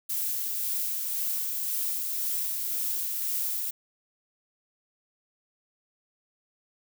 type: noise with tremolo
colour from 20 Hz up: violet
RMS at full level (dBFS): -29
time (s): 0.09-3.71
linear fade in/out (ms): 10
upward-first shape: sine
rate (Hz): 1.9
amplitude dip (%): 25
effects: none